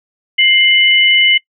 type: tone pair together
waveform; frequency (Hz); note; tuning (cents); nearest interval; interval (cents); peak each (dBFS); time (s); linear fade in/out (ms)
sine; 2104 / 2974; C7 / F#7; +9 / +8; tritone; 599; -10; 0.38-1.38; 10
effects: noise-tail reverb RT60 0.1 s tail -23 dB re dry